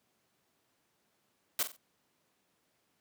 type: noise with echo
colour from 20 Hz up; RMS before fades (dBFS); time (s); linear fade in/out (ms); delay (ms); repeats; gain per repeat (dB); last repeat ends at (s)
white; -30; 1.59-1.63; 2; 45; 3; -10; 1.765
effects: pink hiss -75 dBFS RMS until 3 s + high-pass 150 Hz 12 dB/octave